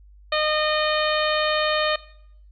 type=harmonic tone; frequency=612 Hz; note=D#5; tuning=29 cents flat; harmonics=1 / 2 / 3 / 4 / 5 / 6 / 7; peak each=-23 / -26 / -28 / -29 / -30 / -31 / -31 dBFS; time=0.32-1.96 s; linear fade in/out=5 ms; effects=noise-tail reverb RT60 0.7 s tail -19 dB re dry + added 50 Hz sine -46 dBFS peak until 2.51 s